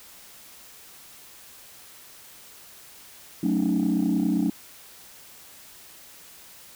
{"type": "chord", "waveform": "sine", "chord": "D# half-diminished seventh", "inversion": "first", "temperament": "equal with one note detuned", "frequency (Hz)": [185, 220, 277.2, 307.2], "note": ["F#3", "A3", "C#4", "D#4"], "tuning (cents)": [0, 0, 0, -22], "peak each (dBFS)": -25, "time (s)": [3.43, 4.5], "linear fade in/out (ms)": 5, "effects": ["tanh soft clip ceiling -15 dBFS", "white hiss -48 dBFS RMS until 6.75 s"]}